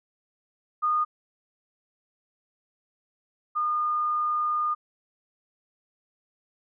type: tone pair in turn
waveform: sine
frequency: 1226 / 1218.2 Hz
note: D#6 / D#6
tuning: -26 / -37 cents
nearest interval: unison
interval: 11 cents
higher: first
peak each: -21 / -23 dBFS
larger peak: first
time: 0.82-1.05 / 3.55-4.75 s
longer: second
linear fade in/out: 20 ms
effects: none